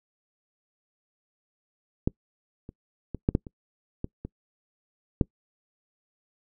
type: clicks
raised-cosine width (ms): 3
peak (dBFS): -10 / -27 / -19 / -8 / -9 / -27 / -17 / -22 / -7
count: 9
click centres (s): 2.075 / 2.691 / 3.147 / 3.289 / 3.351 / 3.468 / 4.044 / 4.25 / 5.212
effects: noise-tail reverb RT60 0.1 s tail -25 dB re dry